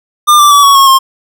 square tone with pitch steps, 1201 / 1172.9 / 1145.4 / 1118.6 / 1092.5 / 1066.9 Hz, D6 / D6 / D6 / C#6 / C#6 / C6, +38 / -3 / -44 / +15 / -26 / +33 cents, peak -3 dBFS, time 0.27-0.99 s, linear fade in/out 20 ms, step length 120 ms, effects none

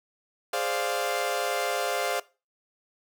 sawtooth chord, D half-diminished seventh, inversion second, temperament equal, 415.3 / 523.3 / 587.3 / 698.5 Hz, Ab4 / C5 / D5 / F5, 0 / 0 / 0 / 0 cents, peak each -30 / -28 / -29 / -26 dBFS, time 0.53-2.2 s, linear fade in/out 5 ms, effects noise-tail reverb RT60 0.3 s tail -20 dB re dry

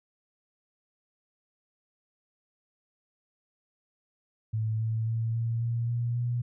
sine tone with pitch steps, 110 / 111.73 / 113.49 / 115.27 / 117.08 / 118.92 / 120.79 Hz, A2 / A2 / A#2 / A#2 / A#2 / A#2 / B2, 0 / +27 / -46 / -19 / +8 / +35 / -38 cents, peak -26 dBFS, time 4.53-6.42 s, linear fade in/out 10 ms, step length 270 ms, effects none

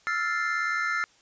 triangle chord, F major seventh, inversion third, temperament equal, 1318.5 / 1396.9 / 1760 / 2093 Hz, E6 / F6 / A6 / C7, 0 / 0 / 0 / 0 cents, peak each -30 / -28 / -29 / -30 dBFS, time 0.07-1.04 s, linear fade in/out 0 ms, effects white hiss -60 dBFS RMS until 1.21 s + resampled to 16000 Hz

